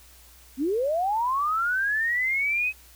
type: linear sweep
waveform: sine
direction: up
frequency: 243.5 to 2563 Hz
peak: -22 dBFS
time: 0.57-2.73 s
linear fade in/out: 50 ms
effects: added 60 Hz sine -53 dBFS peak until 2.95 s + white hiss -53 dBFS RMS until 2.95 s